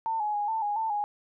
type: tone with pitch steps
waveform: sine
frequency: 899 / 841 / 826 / 890 / 826 / 890 / 828 Hz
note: A5 / G#5 / G#5 / A5 / G#5 / A5 / G#5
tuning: +37 / +22 / -10 / +20 / -10 / +20 / -5 cents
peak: -26 dBFS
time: 0.06-1.04 s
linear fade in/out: 0 ms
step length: 140 ms
effects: none